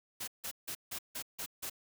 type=noise bursts; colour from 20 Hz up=white; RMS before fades=-40 dBFS; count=7; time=0.2-1.699 s; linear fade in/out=10 ms; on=77 ms; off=160 ms; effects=none